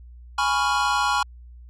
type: chord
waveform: square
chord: C# dominant seventh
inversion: second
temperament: equal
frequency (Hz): 830.6 / 987.8 / 1108.7 / 1396.9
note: G#5 / B5 / C#6 / E#6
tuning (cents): 0 / 0 / 0 / 0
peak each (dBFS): -26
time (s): 0.38-1.23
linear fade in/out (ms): 5
effects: added 60 Hz sine -41 dBFS peak until 1.69 s + low-pass 7000 Hz 12 dB/octave